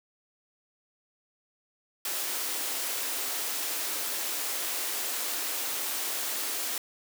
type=high-pass noise; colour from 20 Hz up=white; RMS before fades=-32 dBFS; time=2.05-6.78 s; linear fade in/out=2 ms; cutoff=260 Hz; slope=48 dB/octave; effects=none